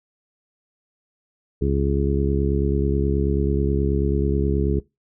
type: harmonic tone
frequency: 69.3 Hz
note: C#2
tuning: in tune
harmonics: 1 / 2 / 3 / 4 / 5 / 6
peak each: -22 / -24 / -27 / -30 / -27 / -26 dBFS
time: 1.61-4.8 s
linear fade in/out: 10 ms
effects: noise-tail reverb RT60 0.2 s tail -20 dB re dry